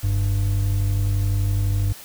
triangle tone pair together, 46.39 / 98.3 Hz, F#1 / G2, +5 / +5 cents, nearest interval octave + minor second, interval 1300 cents, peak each -22 / -17 dBFS, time 0.03-1.93 s, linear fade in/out 10 ms, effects white hiss -41 dBFS RMS until 2.04 s

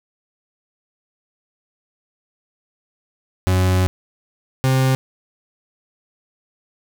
40% pulse tone pair in turn, 92.5 / 131.5 Hz, F#2 / C3, 0 / +9 cents, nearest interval tritone, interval 609 cents, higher second, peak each -13 dBFS, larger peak neither, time 3.47-3.87 / 4.64-4.95 s, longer first, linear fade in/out 0 ms, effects none

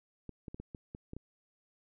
clicks, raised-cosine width 3 ms, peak -30 dBFS, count 8, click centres 0.293 / 0.482 / 0.545 / 0.6 / 0.748 / 0.949 / 1.134 / 1.166 s, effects none

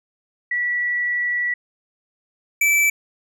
sine / square tone pair in turn, 1948 / 2317 Hz, B6 / D7, -24 / -24 cents, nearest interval minor third, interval 300 cents, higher second, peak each -19 / -15 dBFS, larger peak second, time 0.51-1.54 / 2.61-2.9 s, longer first, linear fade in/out 5 ms, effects none

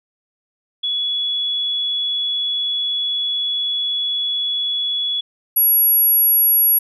sine tone pair in turn, 3389 / 11360 Hz, G#7 / F9, +34 / +28 cents, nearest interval octave + major sixth, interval 2094 cents, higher second, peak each -18 / -11 dBFS, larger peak second, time 0.83-5.21 / 5.56-6.79 s, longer first, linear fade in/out 10 ms, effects none

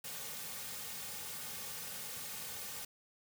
white noise with comb filter, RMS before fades -44 dBFS, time 0.04-2.85 s, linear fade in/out 5 ms, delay 3 ms, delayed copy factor -0.8, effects none

